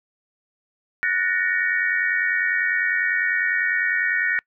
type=tone cluster; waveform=sine; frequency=1474 / 1781 / 1871 / 2254 Hz; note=F#6 / A6 / A#6 / C#7; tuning=-7 / +21 / +6 / +28 cents; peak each=-24 / -26 / -23 / -29 dBFS; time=1.03-4.39 s; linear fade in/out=0 ms; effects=noise-tail reverb RT60 0.1 s tail -25 dB re dry